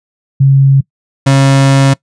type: tone pair in turn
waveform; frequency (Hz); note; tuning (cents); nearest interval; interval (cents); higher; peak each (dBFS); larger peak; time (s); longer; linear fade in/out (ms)
sine / 35% pulse; 136.5 / 136.5; C#3 / C#3; -26 / -26; unison; 0; neither; -3; neither; 0.4-0.81 / 1.26-1.94; second; 10
effects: noise-tail reverb RT60 0.1 s tail -22 dB re dry + resampled to 22050 Hz